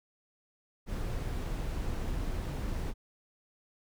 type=noise; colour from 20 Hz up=brown; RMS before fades=-34 dBFS; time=0.86-2.94 s; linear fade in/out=50 ms; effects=none